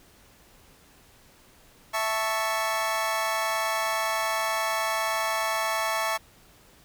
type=chord; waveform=25% pulse; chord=A major; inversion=second; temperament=equal; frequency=659.3 / 880 / 1108.7 Hz; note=E5 / A5 / C#6; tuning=0 / 0 / 0 cents; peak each=-26 dBFS; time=1.93-6.18 s; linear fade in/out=20 ms; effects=pink hiss -56 dBFS RMS until 6.84 s